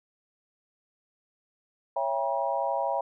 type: chord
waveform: sine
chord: C# diminished seventh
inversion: none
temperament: just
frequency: 554.4 / 665.2 / 798.3 / 957.9 Hz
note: C#5 / E5 / G5 / Bb5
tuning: 0 / +16 / +31 / +47 cents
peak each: -31 dBFS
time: 1.96-3.01 s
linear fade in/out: 5 ms
effects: none